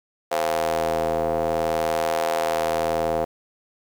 sawtooth ring-modulated tone, 80.7 Hz, E2, 36 cents flat, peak -14 dBFS, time 0.31-3.25 s, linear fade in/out 10 ms, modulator 605 Hz, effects 8-bit

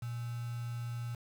sine tone with quantisation, 118.9 Hz, A#2, 35 cents sharp, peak -36 dBFS, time 0.02-1.15 s, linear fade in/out 5 ms, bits 8, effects none

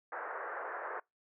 white band-pass noise, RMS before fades -41 dBFS, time 0.12-1 s, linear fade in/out 5 ms, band 390 to 1700 Hz, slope 48 dB/octave, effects noise-tail reverb RT60 0.2 s tail -26 dB re dry

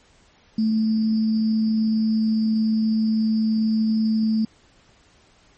sine tone with sample-and-hold, 220 Hz, A3, in tune, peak -17 dBFS, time 0.58-4.45 s, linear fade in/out 5 ms, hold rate 4900 Hz, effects pink hiss -56 dBFS RMS until 5.57 s + MP3 32 kbps

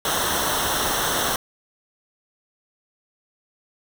pink noise with comb filter, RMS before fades -23 dBFS, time 0.05-1.36 s, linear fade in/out 2 ms, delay 0.42 ms, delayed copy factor -0.75, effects none

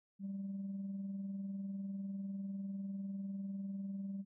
sine tone with tremolo, 196 Hz, G3, in tune, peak -36 dBFS, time 0.19-4.25 s, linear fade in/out 50 ms, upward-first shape sine, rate 20 Hz, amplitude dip 40%, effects tanh soft clip ceiling -36 dBFS

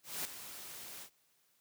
white noise with ADSR envelope, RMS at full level -37 dBFS, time 0.03-1.1 s, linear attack 220 ms, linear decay 3 ms, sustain -11 dB, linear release 80 ms, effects white hiss -73 dBFS RMS until 1.6 s + high-pass 80 Hz 12 dB/octave

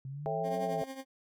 sine linear two-way sweep, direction up then down, 130.81 to 185.8 to 157.6 Hz, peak -38 dBFS, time 0.05-0.82 s, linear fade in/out 2 ms, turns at 0.62 s
sine chord, A dominant seventh, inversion none, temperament just, 440 / 550 / 660 / 792 Hz, A4 / C#5 / E5 / G5, 0 / -14 / +2 / +18 cents, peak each -37 / -40 / -35 / -36 dBFS, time 0.26-0.84 s, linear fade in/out 0 ms
20% pulse tone with tremolo, 266.7 Hz, C4, 33 cents sharp, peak -33 dBFS, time 0.43-1.05 s, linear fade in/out 50 ms, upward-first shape triangle, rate 11 Hz, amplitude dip 75%
effects none

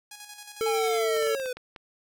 5% pulse tone with tremolo, 830.6 Hz, G#5, in tune, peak -29 dBFS, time 0.11-0.99 s, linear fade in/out 5 ms, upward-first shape square, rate 11 Hz, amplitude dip 50%
square tone, 446.3 Hz, A4, 25 cents sharp, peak -25 dBFS, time 0.61-1.35 s, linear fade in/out 0 ms
square exponential sweep, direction down, 839 to 493.9 Hz, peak -30 dBFS, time 0.66-1.53 s, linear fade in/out 5 ms
clicks, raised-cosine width 0.3 ms, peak -26 dBFS, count 7, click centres 1.166 / 1.225 / 1.271 / 1.399 / 1.459 / 1.57 / 1.762 s
effects none

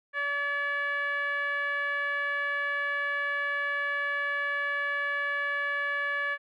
10% pulse tone with low-pass filter, 572 Hz, D5, 46 cents flat, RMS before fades -30 dBFS, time 0.13-6.38 s, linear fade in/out 50 ms, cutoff 1800 Hz, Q 4.3, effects none

